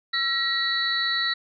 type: tone cluster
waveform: sine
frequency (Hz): 1345 / 1904 / 3953 / 4368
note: E6 / A#6 / B7 / C#8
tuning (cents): +34 / +36 / +1 / -26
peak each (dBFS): -32 / -26 / -25 / -32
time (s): 0.13-1.34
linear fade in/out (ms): 10
effects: none